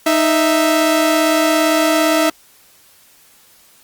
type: tone pair together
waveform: sawtooth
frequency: 311.1 / 659.8 Hz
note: D#4 / E5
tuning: 0 / +1 cents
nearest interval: octave + minor second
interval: 1301 cents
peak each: -11 dBFS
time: 0.06-2.3 s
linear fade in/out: 5 ms
effects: white hiss -49 dBFS RMS until 3.83 s + Opus 48 kbps